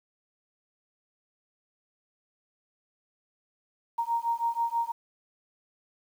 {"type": "beating tone pair", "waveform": "sine", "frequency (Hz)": [928, 934.2], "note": ["A#5", "A#5"], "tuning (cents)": [-8, 3], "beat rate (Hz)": 6.2, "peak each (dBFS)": -29, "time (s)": [3.98, 4.92], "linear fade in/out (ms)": 10, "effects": ["9-bit"]}